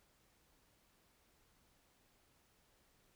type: silence
effects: pink hiss -73 dBFS RMS until 3.15 s